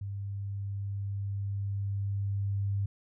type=tone with level ramp; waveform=sine; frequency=99.6 Hz; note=G2; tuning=28 cents sharp; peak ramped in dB=-34 to -27 dBFS; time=0.01-2.86 s; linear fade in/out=5 ms; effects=none